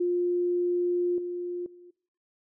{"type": "tone with level steps", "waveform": "sine", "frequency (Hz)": 353.1, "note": "F4", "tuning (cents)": 19, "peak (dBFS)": [-23, -30, -47], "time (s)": [0, 1.91], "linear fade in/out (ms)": 10, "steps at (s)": [1.18, 1.66], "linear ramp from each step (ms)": 2, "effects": ["noise-tail reverb RT60 0.7 s tail -25 dB re dry"]}